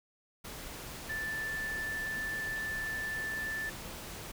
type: tone in noise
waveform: sine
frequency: 1760 Hz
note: A6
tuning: in tune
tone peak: -34 dBFS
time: 1.09-3.7 s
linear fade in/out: 10 ms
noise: pink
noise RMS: -44 dBFS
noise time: 0.44-4.32 s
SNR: +7 dB
effects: none